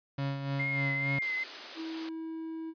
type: tone with tremolo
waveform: 35% pulse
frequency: 138.59 Hz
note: C#3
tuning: in tune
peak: -28 dBFS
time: 0.18-1.19 s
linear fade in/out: 5 ms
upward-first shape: sine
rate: 3.4 Hz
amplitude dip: 50%
type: tone with vibrato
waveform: sine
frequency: 2093 Hz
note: C7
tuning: in tune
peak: -30 dBFS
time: 0.59-1.44 s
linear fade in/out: 10 ms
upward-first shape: triangle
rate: 2.3 Hz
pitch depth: 51 cents each way
type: high-pass noise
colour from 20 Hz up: white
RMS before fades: -41 dBFS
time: 1.22-2.09 s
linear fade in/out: 2 ms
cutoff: 240 Hz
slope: 48 dB/octave
type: tone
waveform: triangle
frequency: 323.5 Hz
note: E4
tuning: 32 cents flat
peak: -34 dBFS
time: 1.75-2.74 s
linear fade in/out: 50 ms
effects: resampled to 11025 Hz